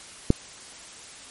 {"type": "click", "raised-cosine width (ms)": 3, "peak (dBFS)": -3, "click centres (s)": 0.304, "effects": ["white hiss -44 dBFS RMS until 1.3 s", "MP3 48 kbps"]}